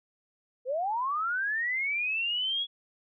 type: linear sweep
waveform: sine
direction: up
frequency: 478 to 3372 Hz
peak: -27 dBFS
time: 0.65-2.67 s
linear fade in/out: 50 ms
effects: none